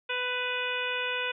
harmonic tone with a mistuned harmonic, 497.3 Hz, B4, 12 cents sharp, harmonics 1 / 2 / 3 / 4 / 5 / 6 / 7, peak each -36 / -38 / -34 / -40 / -33 / -37 / -40 dBFS, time 0.09-1.32 s, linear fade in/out 10 ms, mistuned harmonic 6, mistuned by -27 cents, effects none

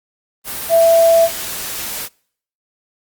sine tone in noise, 665 Hz, E5, 15 cents sharp, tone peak -7 dBFS, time 0.69-1.29 s, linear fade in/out 50 ms, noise white, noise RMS -25 dBFS, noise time 0.44-2.09 s, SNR +15 dB, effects noise-tail reverb RT60 0.6 s tail -26 dB re dry + Opus 32 kbps

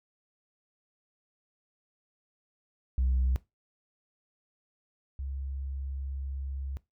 sine tone pair in turn, 63.9 / 67.92 Hz, C2 / C#2, -40 / -35 cents, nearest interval minor second, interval 105 cents, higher second, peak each -22 / -33 dBFS, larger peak first, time 2.98-3.36 / 5.19-6.77 s, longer second, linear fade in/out 0 ms, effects noise-tail reverb RT60 0.2 s tail -20 dB re dry + tanh soft clip ceiling -21 dBFS

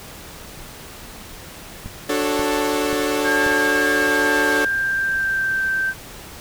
click train, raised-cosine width 5 ms, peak -20 dBFS, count 4, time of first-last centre 1.86-3.464 s, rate 1.87 Hz
sawtooth chord, D major seventh, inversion none, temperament equal with one note detuned, 293.7 / 370 / 440 / 548 Hz, D4 / F#4 / A4 / C#5, 0 / 0 / 0 / -20 cents, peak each -19 / -23 / -19 / -23 dBFS, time 2.09-4.65 s, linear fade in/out 5 ms
sine tone with pitch glide, 1612 to 1559.8 Hz, G6 to G6, +48 to -9 cents, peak -18 dBFS, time 3.23-5.94 s, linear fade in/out 50 ms, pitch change -57 cents, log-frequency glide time 3.94-5.64 s
effects pink hiss -38 dBFS RMS until 6.4 s

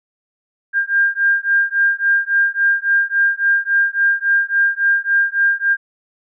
sine beating tone pair, 1600 / 1603.6 Hz, G6 / G6, +35 / +39 cents, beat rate 3.6 Hz, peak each -16 dBFS, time 0.73-5.77 s, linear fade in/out 50 ms, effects none

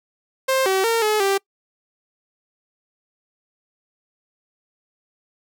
sawtooth tone with pitch steps, 528 / 382 / 458.4 / 426.8 / 392.7 Hz, C5 / G4 / A#4 / G#4 / G4, +16 / -45 / -29 / +47 / +3 cents, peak -13 dBFS, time 0.48-1.38 s, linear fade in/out 10 ms, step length 180 ms, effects noise-tail reverb RT60 0.1 s tail -25 dB re dry

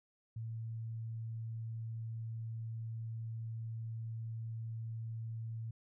sine tone, 113.1 Hz, A2, 48 cents sharp, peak -39 dBFS, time 0.36-5.71 s, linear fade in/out 5 ms, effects none

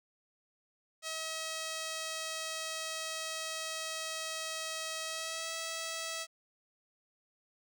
5% pulse tone with pitch glide, 640 to 651.9 Hz, D#5 to E5, +49 to -19 cents, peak -25 dBFS, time 1.02-6.27 s, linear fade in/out 50 ms, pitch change +32 cents, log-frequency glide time 5.04-5.51 s, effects none

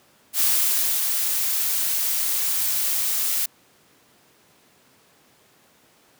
blue noise with ADSR envelope, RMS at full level -19 dBFS, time 0.33-3.46 s, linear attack 73 ms, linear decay 590 ms, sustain -4 dB, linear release 6 ms, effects pink hiss -57 dBFS RMS until 6.19 s + high-pass 150 Hz 12 dB/octave

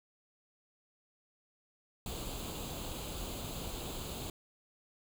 pink noise with comb filter, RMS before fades -41 dBFS, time 2.06-4.3 s, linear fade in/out 2 ms, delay 0.27 ms, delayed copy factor +0.7, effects none

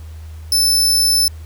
sawtooth tone, 5274 Hz, E8, in tune, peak -9 dBFS, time 0.52-1.28 s, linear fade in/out 2 ms, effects added 79 Hz sine -30 dBFS peak until 1.45 s + pink hiss -48 dBFS RMS until 1.45 s

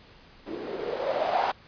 violet noise with low-pass filter sweep, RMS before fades -29 dBFS, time 0.46-1.52 s, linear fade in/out 10 ms, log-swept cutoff 320 to 830 Hz, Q 5.1, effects pink hiss -53 dBFS RMS until 1.67 s + resampled to 11025 Hz

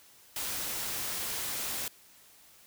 white noise, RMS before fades -35 dBFS, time 0.36-1.88 s, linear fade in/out 2 ms, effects white hiss -58 dBFS RMS until 2.66 s

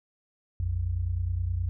sine tone pair together, 59.47 / 89.1 Hz, A#1 / F2, +35 / +35 cents, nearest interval perfect fifth, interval 700 cents, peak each -31 / -27 dBFS, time 0.6-1.69 s, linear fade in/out 0 ms, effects none

